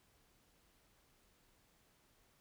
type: silence
effects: pink hiss -72 dBFS RMS until 2.4 s